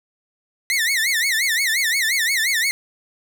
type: tone with vibrato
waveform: sawtooth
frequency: 1975.5 Hz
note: B6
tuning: in tune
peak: -14 dBFS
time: 0.7-2.71 s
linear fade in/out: 0 ms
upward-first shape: sine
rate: 5.7 Hz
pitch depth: 210 cents each way
effects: none